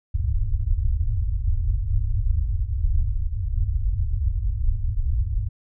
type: low-pass noise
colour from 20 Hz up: pink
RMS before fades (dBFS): -22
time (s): 0.14-5.49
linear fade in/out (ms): 10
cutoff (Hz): 110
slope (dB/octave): 96
effects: none